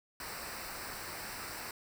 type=noise with comb filter; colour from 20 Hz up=pink; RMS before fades=-43 dBFS; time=0.2-1.71 s; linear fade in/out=2 ms; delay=0.3 ms; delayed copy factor=-0.7; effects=none